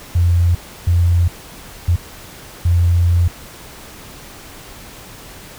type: tone bursts at uneven times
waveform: sine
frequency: 86.7 Hz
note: F2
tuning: 12 cents flat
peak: -10 dBFS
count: 4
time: 0.15-0.55 / 0.87-1.28 / 1.88-1.96 / 2.65-3.28 s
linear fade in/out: 5 ms
effects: pink hiss -37 dBFS RMS until 5.58 s